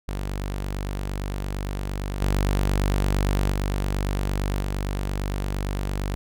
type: tone with level steps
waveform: sawtooth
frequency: 48.76 Hz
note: G1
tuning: 8 cents flat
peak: -23 / -16 / -19 / -21 dBFS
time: 0.08-6.15 s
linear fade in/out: 0 ms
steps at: 2.21 / 3.51 / 4.61 s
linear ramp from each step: 10 ms
effects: none